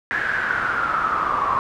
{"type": "noise with band-pass filter sweep", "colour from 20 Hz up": "brown", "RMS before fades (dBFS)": -22, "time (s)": [0.11, 1.59], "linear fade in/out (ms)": 0, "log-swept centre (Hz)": [1700, 1100], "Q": 9.8, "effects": []}